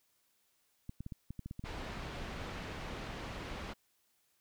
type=clicks; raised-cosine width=5 ms; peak=-30 dBFS; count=10; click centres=0.894 / 1.006 / 1.064 / 1.122 / 1.306 / 1.393 / 1.46 / 1.511 / 1.594 / 1.64 s
type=low-pass noise; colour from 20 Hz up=pink; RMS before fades=-43 dBFS; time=1.64-3.74 s; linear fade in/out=20 ms; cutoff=3400 Hz; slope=12 dB/octave
effects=white hiss -75 dBFS RMS until 4.4 s